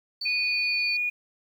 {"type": "tone", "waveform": "sine", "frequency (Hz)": 4503, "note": "C#8", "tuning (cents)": 26, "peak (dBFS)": -29, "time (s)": [0.21, 0.97], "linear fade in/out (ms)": 5}
{"type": "tone with pitch glide", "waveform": "sine", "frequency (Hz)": [2469, 2449], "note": ["D#7", "D#7"], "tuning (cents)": [-14, -28], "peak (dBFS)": -24, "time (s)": [0.25, 1.1], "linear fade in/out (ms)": 10, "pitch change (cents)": -14, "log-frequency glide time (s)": [0.47, 0.89]}
{"effects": ["9-bit"]}